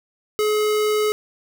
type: tone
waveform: square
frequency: 424.8 Hz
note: G#4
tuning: 39 cents sharp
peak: -18 dBFS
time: 0.39-1.12 s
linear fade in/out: 0 ms
effects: none